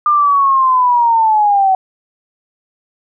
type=linear sweep; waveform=sine; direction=down; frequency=1206 to 751 Hz; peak=-8 dBFS; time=0.06-1.75 s; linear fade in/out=2 ms; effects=none